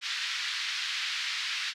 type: band-pass noise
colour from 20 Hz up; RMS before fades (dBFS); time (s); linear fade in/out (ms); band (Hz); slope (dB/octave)
white; -33; 0.01-1.74; 50; 1500 to 4500; 24
effects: none